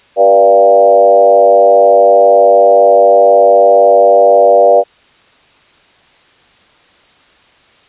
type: tone with frequency modulation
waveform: sine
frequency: 587.3 Hz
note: D5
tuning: in tune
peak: -3 dBFS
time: 0.16-4.84 s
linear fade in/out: 50 ms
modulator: 102 Hz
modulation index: 1.3
effects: white hiss -47 dBFS RMS until 7.88 s + resampled to 8000 Hz